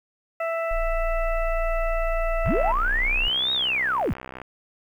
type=harmonic tone; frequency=661 Hz; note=E5; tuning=5 cents sharp; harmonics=1 / 2 / 3 / 4; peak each=-25 / -31 / -35 / -37 dBFS; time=0.4-2.72 s; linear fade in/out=5 ms
type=tone; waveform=sine; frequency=29.14 Hz; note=A#0; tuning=in tune; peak=-24 dBFS; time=0.71-3.28 s; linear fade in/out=0 ms
type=linear two-way sweep; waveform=sine; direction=up then down; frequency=32.7 to 3813 to 32.7 Hz; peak=-21 dBFS; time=2.45-4.13 s; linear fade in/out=0 ms; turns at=3.53 s
type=click train; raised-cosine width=0.5 ms; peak=-21 dBFS; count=127; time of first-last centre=2.46-4.417 s; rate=64.4 Hz
effects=9-bit